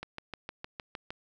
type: click train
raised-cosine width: 0.3 ms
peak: -22 dBFS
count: 8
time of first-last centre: 0.03-1.105 s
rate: 6.51 Hz
effects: none